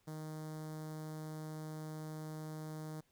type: tone with notch filter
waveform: sawtooth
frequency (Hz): 155.56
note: D#3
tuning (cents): 0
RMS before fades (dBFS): -45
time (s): 0.07-3.01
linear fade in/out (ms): 10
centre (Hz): 2600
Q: 0.7
effects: pink hiss -75 dBFS RMS until 3.11 s